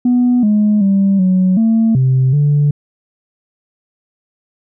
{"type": "tone with pitch steps", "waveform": "sine", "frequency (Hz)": [246.2, 210.1, 196.1, 185.3, 224.7, 130.6, 145.9], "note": ["B3", "G#3", "G3", "F#3", "A3", "C3", "D3"], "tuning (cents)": [-5, 20, 1, 3, 37, -3, -11], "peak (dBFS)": -7, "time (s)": [0.05, 2.71], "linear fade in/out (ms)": 5, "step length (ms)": 380, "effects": ["tanh soft clip ceiling -6 dBFS"]}